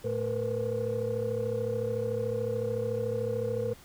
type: tone cluster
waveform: sine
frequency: 111 / 218.8 / 464.7 / 498.4 Hz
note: A2 / A3 / A#4 / B4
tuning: +16 / -9 / -5 / +16 cents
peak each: -34 / -39 / -31 / -31 dBFS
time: 0.04-3.74 s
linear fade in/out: 10 ms
effects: tanh soft clip ceiling -22 dBFS + pink hiss -54 dBFS RMS until 3.84 s